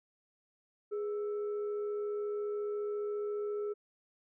sine tone with frequency modulation, 415.3 Hz, G#4, in tune, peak -33 dBFS, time 0.91-3.74 s, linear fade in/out 20 ms, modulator 905 Hz, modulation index 0.25, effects none

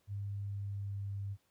sine tone with pitch glide, 100.7 to 99.54 Hz, G2 to G2, +47 to +27 cents, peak -36 dBFS, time 0.07-1.37 s, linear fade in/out 50 ms, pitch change -20 cents, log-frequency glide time 0.24-1.11 s, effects pink hiss -75 dBFS RMS until 1.5 s + high-pass 60 Hz 12 dB/octave

